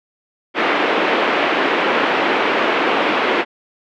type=band-pass noise; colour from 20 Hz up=pink; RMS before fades=-17 dBFS; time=0.54-3.45 s; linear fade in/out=50 ms; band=290 to 2900 Hz; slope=24 dB/octave; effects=none